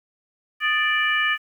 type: harmonic tone with a mistuned harmonic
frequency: 587.3 Hz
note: D5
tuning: in tune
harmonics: 2 / 3 / 4 / 5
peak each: -26 / -21 / -25 / -27 dBFS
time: 0.6-1.38 s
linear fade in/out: 50 ms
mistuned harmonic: 2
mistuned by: +87 cents
effects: 9-bit